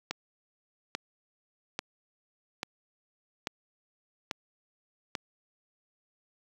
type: click train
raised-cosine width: 0.2 ms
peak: -14 dBFS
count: 7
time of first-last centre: 0.11-5.152 s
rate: 1.19 Hz
effects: high-pass 100 Hz 12 dB/octave + 8-bit